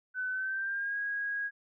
sine tone with pitch glide, 1509 to 1645.6 Hz, F#6 to G#6, +34 to -16 cents, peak -31 dBFS, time 0.14-1.51 s, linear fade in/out 50 ms, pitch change +150 cents, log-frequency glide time 0.3-0.98 s, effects none

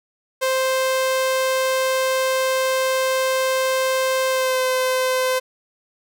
sawtooth tone with pitch glide, 523 to 514.6 Hz, C5 to C5, -1 to -29 cents, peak -14 dBFS, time 0.41-5.4 s, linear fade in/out 20 ms, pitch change -28 cents, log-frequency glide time 4.3-4.6 s, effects none

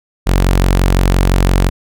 sawtooth tone, 45.84 Hz, F#1, 15 cents flat, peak -5 dBFS, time 0.26-1.7 s, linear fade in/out 20 ms, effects none

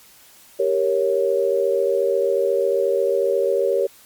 sine chord, G diminished, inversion none, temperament equal, 392 / 466.2 / 554.4 Hz, G4 / Bb4 / Db5, 0 / 0 / 0 cents, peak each -21 / -21 / -20 dBFS, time 0.59-3.87 s, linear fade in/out 10 ms, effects white hiss -49 dBFS RMS until 4.05 s + MP3 96 kbps

